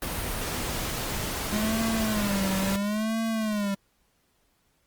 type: noise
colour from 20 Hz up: pink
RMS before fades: -31 dBFS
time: 0.02-2.76 s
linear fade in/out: 2 ms
type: tone with vibrato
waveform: square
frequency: 207.7 Hz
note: G#3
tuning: in tune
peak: -26 dBFS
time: 1.52-3.75 s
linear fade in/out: 10 ms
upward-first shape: sine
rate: 0.73 Hz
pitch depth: 140 cents each way
effects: pink hiss -69 dBFS RMS until 4.86 s + Opus 32 kbps